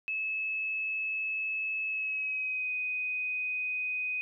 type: tone with pitch glide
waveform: sine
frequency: 2596 to 2500 Hz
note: E7 to D#7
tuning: -27 to +8 cents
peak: -30 dBFS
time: 0.08-4.21 s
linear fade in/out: 0 ms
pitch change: -65 cents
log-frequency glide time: 1.86-2.72 s
effects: none